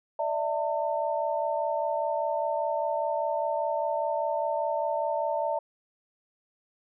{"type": "tone cluster", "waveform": "sine", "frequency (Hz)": [590, 655, 902], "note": ["D5", "E5", "A5"], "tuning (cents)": [8, -11, 43], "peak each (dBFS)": -30, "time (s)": [0.19, 5.59], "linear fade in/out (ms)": 5, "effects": []}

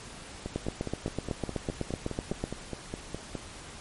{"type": "two click trains", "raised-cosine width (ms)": 2, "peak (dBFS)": [-20, -16], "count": [15, 16], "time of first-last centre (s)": [[0.46, 3.353], [0.56, 2.44]], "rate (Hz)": [4.84, 7.98], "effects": ["pink hiss -45 dBFS RMS until 3.8 s", "MP3 48 kbps"]}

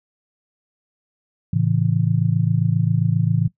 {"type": "chord", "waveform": "sine", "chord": "A major", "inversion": "none", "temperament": "just", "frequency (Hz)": [110, 137.5, 165], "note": ["A2", "C#3", "E3"], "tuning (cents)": [0, -14, 2], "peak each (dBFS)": -20, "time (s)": [1.53, 3.48], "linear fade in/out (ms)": 5, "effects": ["noise-tail reverb RT60 0.1 s tail -18 dB re dry"]}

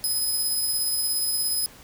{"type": "tone with tremolo", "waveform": "5% pulse", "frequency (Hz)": 5050, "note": "D#8", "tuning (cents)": 25, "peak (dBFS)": -16, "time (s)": [0.04, 1.66], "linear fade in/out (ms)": 0, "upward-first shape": "triangle", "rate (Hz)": 17, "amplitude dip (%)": 30, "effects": ["pink hiss -48 dBFS RMS until 1.83 s"]}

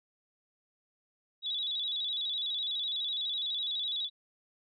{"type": "tone with vibrato", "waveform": "sine", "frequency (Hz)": 3638, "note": "A#7", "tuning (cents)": -43, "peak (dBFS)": -31, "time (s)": [1.42, 4.1], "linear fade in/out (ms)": 50, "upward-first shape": "square", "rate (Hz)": 12, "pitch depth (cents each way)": 89, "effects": []}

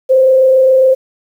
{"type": "tone with frequency modulation", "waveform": "sine", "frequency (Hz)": 523.3, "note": "C5", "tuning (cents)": 0, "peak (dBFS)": -5, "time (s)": [0.09, 0.95], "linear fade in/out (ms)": 20, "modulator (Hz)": 27.3, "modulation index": 0.29, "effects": ["7-bit"]}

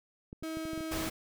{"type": "clicks", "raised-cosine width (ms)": 3, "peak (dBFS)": -30, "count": 7, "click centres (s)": [0.329, 0.426, 0.571, 0.654, 0.733, 0.777, 0.807]}
{"type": "tone", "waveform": "35% pulse", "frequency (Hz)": 320, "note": "D#4", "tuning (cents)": 49, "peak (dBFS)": -34, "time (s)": [0.43, 1.09], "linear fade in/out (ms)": 5}
{"type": "noise", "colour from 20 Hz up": "pink", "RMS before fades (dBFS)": -37, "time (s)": [0.91, 1.1], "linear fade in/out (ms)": 10}
{"effects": []}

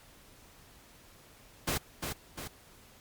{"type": "noise with echo", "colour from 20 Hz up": "pink", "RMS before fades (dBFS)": -31, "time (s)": [1.67, 1.78], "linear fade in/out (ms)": 10, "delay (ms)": 350, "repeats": 2, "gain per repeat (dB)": -5, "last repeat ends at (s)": 2.48, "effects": ["pink hiss -57 dBFS RMS until 3 s", "MP3 96 kbps"]}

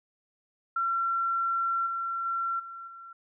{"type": "tone with level steps", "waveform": "sine", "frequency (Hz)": 1360, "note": "F6", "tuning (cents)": -46, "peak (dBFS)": [-25, -29, -27, -39, -43], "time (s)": [0.76, 3.13], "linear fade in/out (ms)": 5, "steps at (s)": [1.86, 2.25, 2.59, 2.87], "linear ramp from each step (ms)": 10, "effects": []}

